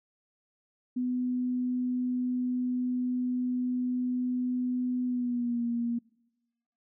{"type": "tone with pitch glide", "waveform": "sine", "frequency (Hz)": [249.8, 236.1], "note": ["B3", "A#3"], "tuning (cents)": [20, 22], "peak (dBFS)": -27, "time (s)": [0.96, 5.99], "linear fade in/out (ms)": 10, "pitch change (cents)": -98, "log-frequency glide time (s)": [5.05, 5.64], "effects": ["noise-tail reverb RT60 1.0 s tail -25 dB re dry"]}